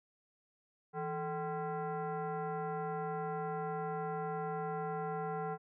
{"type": "tone with frequency modulation", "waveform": "sine", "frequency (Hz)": 164.7, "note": "E3", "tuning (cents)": -1, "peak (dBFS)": -35, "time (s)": [0.93, 5.58], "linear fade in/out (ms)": 50, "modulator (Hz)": 603, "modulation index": 1.6, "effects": []}